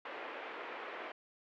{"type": "band-pass noise", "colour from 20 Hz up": "pink", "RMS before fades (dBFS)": -45, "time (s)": [0.05, 1.12], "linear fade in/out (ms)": 5, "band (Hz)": [380, 2600], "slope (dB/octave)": 24, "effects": []}